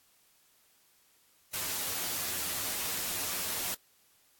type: noise with comb filter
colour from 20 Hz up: white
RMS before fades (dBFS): -34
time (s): 1.53-3.75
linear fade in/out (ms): 10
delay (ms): 11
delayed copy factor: +0.6
effects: white hiss -66 dBFS RMS until 4.39 s + AAC 64 kbps